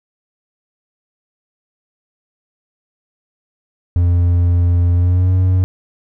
triangle tone with pitch glide, 87.31 to 92.34 Hz, F2 to F#2, 0 to -3 cents, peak -8 dBFS, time 3.96-5.64 s, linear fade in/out 0 ms, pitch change +97 cents, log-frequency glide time 4.93-5.32 s, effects none

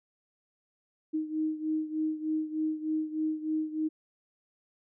sine beating tone pair, 311.1 / 314.4 Hz, D#4 / D#4, 0 / +18 cents, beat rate 3.3 Hz, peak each -30 / -34 dBFS, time 1.13-3.89 s, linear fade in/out 20 ms, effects none

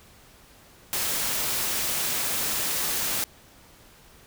white noise, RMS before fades -27 dBFS, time 0.93-3.24 s, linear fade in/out 0 ms, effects pink hiss -53 dBFS RMS until 4.26 s

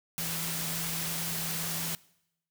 sine tone in noise, 164.9 Hz, E3, 1 cent sharp, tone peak -39 dBFS, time 0.18-1.95 s, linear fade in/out 0 ms, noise white, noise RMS -34 dBFS, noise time 0.18-1.95 s, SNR -8 dB, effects noise-tail reverb RT60 0.8 s tail -22 dB re dry

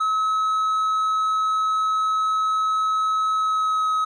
triangle tone with pitch glide, 1286 to 1274.9 Hz, E6 to D#6, -43 to +42 cents, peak -17 dBFS, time 0-4.05 s, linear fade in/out 10 ms, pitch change -15 cents, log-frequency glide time 3.34-3.9 s, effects resampled to 24000 Hz

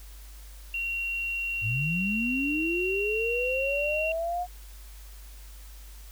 sine tone, 2747 Hz, F7, 29 cents flat, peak -28 dBFS, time 0.74-4.12 s, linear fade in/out 2 ms
sine linear sweep, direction up, 98 to 724 Hz, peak -27 dBFS, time 1.61-4.47 s, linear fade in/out 50 ms
effects added 50 Hz sine -43 dBFS peak until 6.11 s + white hiss -53 dBFS RMS until 6.11 s

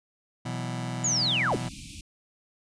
sawtooth chord, B suspended fourth, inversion none, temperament just, 123.47 / 164.63 / 185.21 Hz, B2 / E3 / F#3, 0 / -2 / +2 cents, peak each -28 / -32 / -34 dBFS, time 0.45-1.69 s, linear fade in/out 10 ms
sine linear sweep, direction down, 7040 to 79.5 Hz, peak -23 dBFS, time 1.04-1.57 s, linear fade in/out 5 ms
pink band-stop noise, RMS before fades -42 dBFS, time 1.52-2.01 s, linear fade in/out 2 ms, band 310 to 2300 Hz, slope 96 dB/octave
effects resampled to 22050 Hz

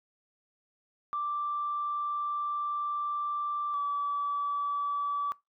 sine tone pair in turn, 1174.7 / 1151.2 Hz, D6 / D6, 0 / -35 cents, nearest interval unison, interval 35 cents, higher first, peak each -29 / -27 dBFS, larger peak second, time 1.13-3.74 / 3.74-5.32 s, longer first, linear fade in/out 0 ms, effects noise-tail reverb RT60 0.2 s tail -22 dB re dry + tanh soft clip ceiling -23 dBFS

